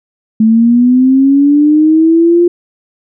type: linear sweep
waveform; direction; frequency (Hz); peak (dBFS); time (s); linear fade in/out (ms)
sine; up; 217.3 to 351; -4; 0.4-2.48; 5
effects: none